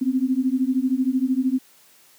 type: beating tone pair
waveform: sine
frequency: 253.1 / 266.1 Hz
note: B3 / C4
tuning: +43 / +29 cents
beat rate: 13 Hz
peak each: -21 dBFS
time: 0.01-1.59 s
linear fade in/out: 10 ms
effects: white hiss -54 dBFS RMS until 2.18 s + high-pass 150 Hz 12 dB/octave